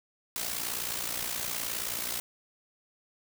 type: noise with amplitude modulation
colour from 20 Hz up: white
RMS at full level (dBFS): -31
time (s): 0.36-2.2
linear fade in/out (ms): 0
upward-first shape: sine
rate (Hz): 59.1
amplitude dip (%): 65
effects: none